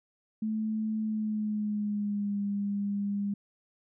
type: tone with pitch glide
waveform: sine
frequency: 217.6 to 201.9 Hz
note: A3 to G#3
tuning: -19 to -49 cents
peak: -28 dBFS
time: 0.42-3.34 s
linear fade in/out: 5 ms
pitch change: -130 cents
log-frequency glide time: 1.01-2.4 s
effects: none